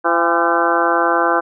harmonic tone with a mistuned harmonic, 170 Hz, F3, 46 cents flat, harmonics 2 / 3 / 4 / 5 / 6 / 7 / 8 / 9, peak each -21 / -21 / -21 / -21 / -21 / -21 / -21 / -21 dBFS, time 0.04-1.41 s, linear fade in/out 20 ms, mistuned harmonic 5, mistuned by -61 cents, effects none

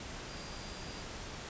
sine tone in noise, 4782 Hz, D8, 30 cents sharp, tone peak -53 dBFS, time 0.29-1.02 s, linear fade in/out 2 ms, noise pink, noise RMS -44 dBFS, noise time 0-1.49 s, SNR -12 dB, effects resampled to 16000 Hz

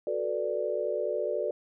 sine chord, B minor seventh, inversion second, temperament equal, 370 / 440 / 493.9 / 587.3 Hz, F#4 / A4 / B4 / D5, 0 / 0 / 0 / 0 cents, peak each -35 / -33 / -34 / -31 dBFS, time 0.07-1.51 s, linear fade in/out 2 ms, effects none

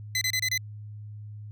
20% pulse tone bursts, 2025 Hz, B6, 43 cents sharp, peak -19 dBFS, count 5, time 0.15-0.577 s, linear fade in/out 2 ms, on 63 ms, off 28 ms, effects added 105 Hz sine -38 dBFS peak until 1.51 s

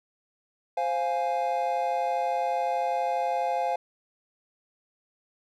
triangle chord, F minor, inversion second, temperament equal, 523.3 / 698.5 / 830.6 Hz, C5 / F5 / Ab5, 0 / 0 / 0 cents, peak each -29 / -26 / -27 dBFS, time 0.77-3.76 s, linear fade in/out 5 ms, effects none

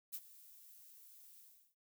violet noise with ADSR envelope, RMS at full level -42 dBFS, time 0.12-1.75 s, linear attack 25 ms, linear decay 49 ms, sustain -18 dB, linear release 370 ms, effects none

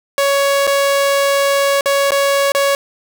sawtooth tone with dropouts, 558 Hz, C#5, 11 cents sharp, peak -8 dBFS, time 0.18-2.75 s, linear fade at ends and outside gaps 1 ms, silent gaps 0.669-0.675 / 1.809-1.858 / 2.107-2.119 / 2.52-2.549 s, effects none

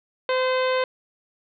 harmonic tone with a mistuned harmonic, 514 Hz, C5, 31 cents flat, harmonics 1 / 2 / 3 / 4 / 5 / 6 / 7 / 8, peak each -21 / -27 / -31 / -33 / -35 / -37 / -38 / -39 dBFS, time 0.29-0.84 s, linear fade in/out 2 ms, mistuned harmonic 8, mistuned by +79 cents, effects none

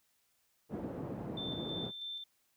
pink band-pass noise, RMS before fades -41 dBFS, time 0.69-1.92 s, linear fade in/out 50 ms, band 160 to 490 Hz, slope 12 dB/octave
sine tone with tremolo, 3556 Hz, A7, 18 cents sharp, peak -39 dBFS, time 1.37-2.24 s, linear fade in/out 5 ms, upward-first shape square, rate 3.1 Hz, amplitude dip 35%
effects white hiss -75 dBFS RMS until 2.56 s

